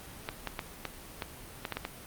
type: clicks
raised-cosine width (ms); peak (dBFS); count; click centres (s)
0.3; -17; 9; 0.289 / 0.473 / 0.592 / 0.853 / 1.222 / 1.652 / 1.723 / 1.77 / 1.851
effects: pink hiss -47 dBFS RMS until 2.06 s + Opus 32 kbps